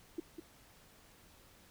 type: tone with echo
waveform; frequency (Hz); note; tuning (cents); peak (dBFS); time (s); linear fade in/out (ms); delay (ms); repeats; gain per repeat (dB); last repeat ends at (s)
sine; 332.2; E4; +13; -34; 0.18-0.2; 5; 200; 1; -7; 0.4
effects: pink hiss -62 dBFS RMS until 1.7 s